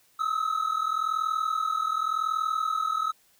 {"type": "tone pair together", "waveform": "triangle", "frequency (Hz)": [1266.1, 1307], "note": ["D#6", "E6"], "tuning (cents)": [30, -15], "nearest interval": "minor second", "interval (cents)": 55, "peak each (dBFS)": -26, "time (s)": [0.19, 3.12], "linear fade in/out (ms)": 10, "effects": ["white hiss -63 dBFS RMS until 3.39 s"]}